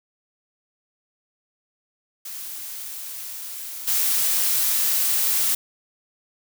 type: noise with level steps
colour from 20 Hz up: blue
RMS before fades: -34 / -21 dBFS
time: 2.25-5.55 s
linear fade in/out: 5 ms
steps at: 3.87 s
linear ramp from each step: 10 ms
effects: none